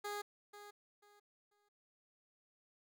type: tone with echo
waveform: 15% pulse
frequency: 412 Hz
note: G#4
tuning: 14 cents flat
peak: -34 dBFS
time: 0.04-0.22 s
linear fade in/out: 10 ms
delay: 490 ms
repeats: 3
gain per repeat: -12 dB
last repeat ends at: 1.69 s
effects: none